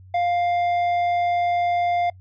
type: tone with tanh clipping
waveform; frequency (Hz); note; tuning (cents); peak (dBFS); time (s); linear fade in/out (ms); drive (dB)
sine; 701; F5; +6; -20; 0.14-2.1; 5; 8
effects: noise-tail reverb RT60 0.1 s tail -25 dB re dry + added 93 Hz sine -43 dBFS peak until 2.2 s